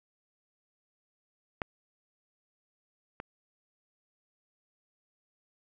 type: clicks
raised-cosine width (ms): 0.5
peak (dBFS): -16 / -23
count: 2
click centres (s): 1.618 / 3.201
effects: none